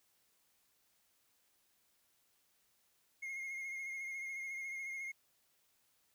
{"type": "tone with vibrato", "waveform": "triangle", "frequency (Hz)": 2144, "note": "C7", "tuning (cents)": 42, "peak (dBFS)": -39, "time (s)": [3.22, 5.12], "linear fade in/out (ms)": 10, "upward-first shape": "sine", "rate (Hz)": 14, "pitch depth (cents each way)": 30, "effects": ["white hiss -75 dBFS RMS until 6.14 s"]}